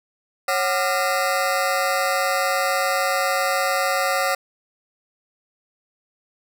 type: ring-modulated tone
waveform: 20% pulse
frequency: 647 Hz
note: E5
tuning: 32 cents flat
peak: -11 dBFS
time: 0.48-4.35 s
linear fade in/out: 5 ms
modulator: 98.2 Hz
effects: none